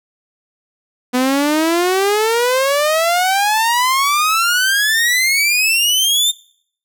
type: exponential sweep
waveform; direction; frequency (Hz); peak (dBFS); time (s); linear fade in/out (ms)
sawtooth; up; 246.9 to 3645; -9; 1.13-6.32; 20
effects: noise-tail reverb RT60 0.6 s tail -22 dB re dry